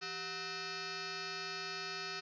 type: tone with frequency modulation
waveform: sine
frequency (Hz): 1506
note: F#6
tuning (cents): +30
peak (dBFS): -39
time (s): 0.01-2.21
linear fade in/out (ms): 20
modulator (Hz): 558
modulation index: 6.8
effects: none